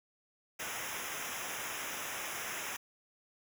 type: noise with comb filter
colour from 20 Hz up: pink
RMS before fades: -40 dBFS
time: 0.59-2.77 s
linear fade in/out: 10 ms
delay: 0.23 ms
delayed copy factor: -1
effects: none